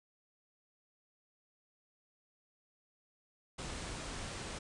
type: low-pass noise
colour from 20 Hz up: pink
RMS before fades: -43 dBFS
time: 3.58-4.59 s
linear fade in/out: 10 ms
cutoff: 9600 Hz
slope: 96 dB/octave
effects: none